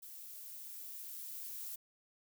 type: noise with level ramp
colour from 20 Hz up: violet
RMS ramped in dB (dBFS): -51 to -44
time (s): 0.02-1.76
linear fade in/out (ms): 10
effects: none